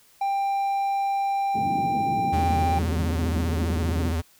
triangle tone, 791 Hz, G5, 15 cents sharp, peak -20 dBFS, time 0.21-2.79 s, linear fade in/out 5 ms
pink band-pass noise, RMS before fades -31 dBFS, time 1.54-4.13 s, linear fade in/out 20 ms, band 120 to 340 Hz, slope 24 dB/octave
square tone with vibrato, 82.41 Hz, E2, in tune, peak -24 dBFS, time 2.32-4.22 s, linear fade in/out 20 ms, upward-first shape triangle, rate 15 Hz, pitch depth 100 cents each way
effects white hiss -57 dBFS RMS until 4.39 s

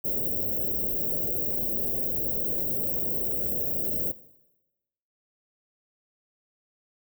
white band-stop noise, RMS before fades -28 dBFS, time 0.04-4.12 s, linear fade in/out 10 ms, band 610 to 16000 Hz, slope 48 dB/octave, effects noise-tail reverb RT60 1.0 s tail -17 dB re dry

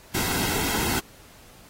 pink noise with comb filter, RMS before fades -26 dBFS, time 0.14-1 s, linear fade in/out 10 ms, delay 1.7 ms, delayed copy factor -0.6, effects pink hiss -51 dBFS RMS until 1.69 s + AAC 48 kbps

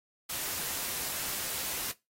white noise, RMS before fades -35 dBFS, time 0.29-1.92 s, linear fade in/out 10 ms, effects noise-tail reverb RT60 0.2 s tail -18 dB re dry + AAC 48 kbps

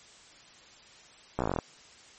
slowing click train, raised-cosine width 1 ms, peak -14 dBFS, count 11, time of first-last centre 1.39-1.588 s, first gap 15 ms, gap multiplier 1.06, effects white hiss -54 dBFS RMS until 2.18 s + MP3 32 kbps

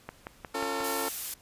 click train, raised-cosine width 0.5 ms, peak -22 dBFS, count 5, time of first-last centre 0.09-0.806 s, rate 5.59 Hz
15% pulse chord, Db augmented, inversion none, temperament equal with one note detuned, 277.2 / 349.2 / 450.8 Hz, Db4 / F4 / A4, 0 / 0 / +42 cents, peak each -29 / -31 / -26 dBFS, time 0.54-1.09 s, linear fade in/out 10 ms
blue noise, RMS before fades -34 dBFS, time 0.84-1.34 s, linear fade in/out 2 ms
effects pink hiss -58 dBFS RMS until 1.41 s + resampled to 32000 Hz

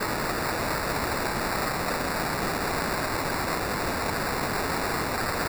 white noise with sample-and-hold, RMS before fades -28 dBFS, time 0-5.48 s, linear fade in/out 10 ms, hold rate 3150 Hz, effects none

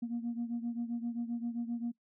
sine beating tone pair, 233.9 / 241.5 Hz, A#3 / B3, +6 / -39 cents, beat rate 7.6 Hz, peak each -34 / -38 dBFS, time 0.02-1.92 s, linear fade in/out 10 ms, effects noise-tail reverb RT60 0.1 s tail -22 dB re dry + tanh soft clip ceiling -29 dBFS

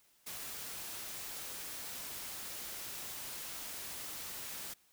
white noise, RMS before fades -44 dBFS, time 0.26-4.74 s, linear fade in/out 10 ms, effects white hiss -69 dBFS RMS until 4.92 s

